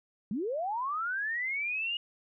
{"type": "linear sweep", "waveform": "sine", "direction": "up", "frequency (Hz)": [181.7, 2887], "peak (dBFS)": -30, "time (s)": [0.31, 1.97], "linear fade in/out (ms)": 2, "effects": []}